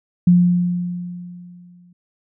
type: tone with exponential decay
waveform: sine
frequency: 176.8 Hz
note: F3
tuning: 22 cents sharp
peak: -7 dBFS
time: 0.27-1.93 s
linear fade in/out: 5 ms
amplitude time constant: 360 ms
effects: none